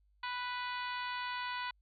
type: harmonic tone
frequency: 493.9 Hz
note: B4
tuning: in tune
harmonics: 2 / 3 / 4 / 5 / 6 / 7 / 8 / 9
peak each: -39 / -43 / -45 / -47 / -49 / -50 / -51 / -52 dBFS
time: 0.23-1.71 s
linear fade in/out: 5 ms
effects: added 50 Hz sine -67 dBFS peak until 1.81 s